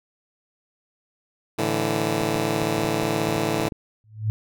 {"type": "chord", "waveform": "10% pulse", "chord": "A suspended fourth", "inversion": "none", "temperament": "just", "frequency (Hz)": [110, 146.67, 165], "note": ["A2", "D3", "E3"], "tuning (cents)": [0, -2, 2], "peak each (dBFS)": -19, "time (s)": [1.58, 3.69], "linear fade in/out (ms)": 10}
{"type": "clicks", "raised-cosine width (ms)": 3, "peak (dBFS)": -23, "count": 11, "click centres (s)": [2.212, 2.358, 2.624, 2.79, 2.847, 3.031, 3.29, 3.361, 3.602, 3.661, 3.722]}
{"type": "tone with exponential growth", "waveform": "sine", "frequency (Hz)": 108.2, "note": "A2", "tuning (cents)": -29, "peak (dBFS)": -17, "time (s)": [4.04, 4.3], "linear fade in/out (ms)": 0, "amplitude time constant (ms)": 55}
{"effects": []}